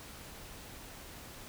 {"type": "silence", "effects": ["pink hiss -49 dBFS RMS until 1.48 s"]}